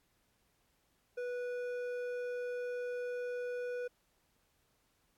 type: tone with hard clipping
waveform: triangle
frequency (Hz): 491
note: B4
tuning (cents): -10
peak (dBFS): -38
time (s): 1.17-3.88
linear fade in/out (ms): 10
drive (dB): 12
effects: pink hiss -75 dBFS RMS until 5.17 s + AAC 64 kbps